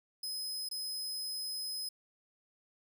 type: tone with dropouts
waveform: sawtooth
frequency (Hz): 5070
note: D#8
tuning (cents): +32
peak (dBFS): -34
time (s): 0.23-1.89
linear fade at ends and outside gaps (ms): 5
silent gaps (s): 0.689-0.712
effects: none